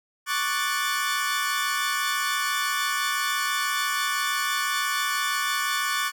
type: chord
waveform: sawtooth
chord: D major seventh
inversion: third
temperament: equal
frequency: 1108.7 / 1174.7 / 1480 / 1760 Hz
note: C#6 / D6 / F#6 / A6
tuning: 0 / 0 / 0 / 0 cents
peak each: -26 dBFS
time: 0.26-6.12 s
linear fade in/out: 50 ms
effects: none